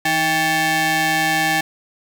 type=ring-modulated tone; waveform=sawtooth; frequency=478.1 Hz; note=A#4; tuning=44 cents sharp; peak=-9 dBFS; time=0.05-1.61 s; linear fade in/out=5 ms; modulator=1270 Hz; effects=none